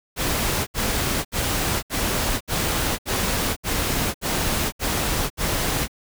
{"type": "noise bursts", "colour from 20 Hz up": "pink", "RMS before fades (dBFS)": -23, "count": 10, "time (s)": [0.16, 5.881], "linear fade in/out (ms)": 50, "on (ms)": 510, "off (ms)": 69, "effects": []}